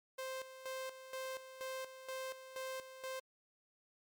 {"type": "tone with tremolo", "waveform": "sawtooth", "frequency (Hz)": 523.3, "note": "C5", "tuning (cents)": 0, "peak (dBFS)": -37, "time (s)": [0.18, 3.2], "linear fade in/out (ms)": 10, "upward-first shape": "square", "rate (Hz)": 2.1, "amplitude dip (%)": 70, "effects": ["MP3 96 kbps"]}